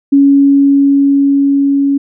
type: tone with level ramp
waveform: sine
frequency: 278.9 Hz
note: C#4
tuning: 11 cents sharp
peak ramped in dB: -3 to -8 dBFS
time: 0.12-1.98 s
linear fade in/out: 10 ms
effects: none